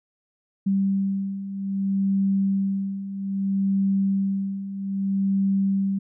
sine beating tone pair, 194.9 / 195.52 Hz, G3 / G3, -10 / -4 cents, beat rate 0.62 Hz, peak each -27 / -22 dBFS, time 0.66-5.99 s, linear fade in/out 10 ms, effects none

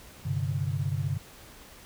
sine chord, G suspended fourth, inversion none, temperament equal, 98 / 130.81 / 146.83 Hz, G2 / C3 / D3, 0 / 0 / 0 cents, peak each -31 dBFS, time 0.25-1.18 s, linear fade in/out 10 ms, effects pink hiss -50 dBFS RMS until 1.85 s

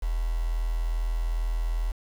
sine tone with quantisation, 41.2 Hz, E1, in tune, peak -24 dBFS, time 0.02-1.92 s, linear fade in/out 10 ms, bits 7, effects none

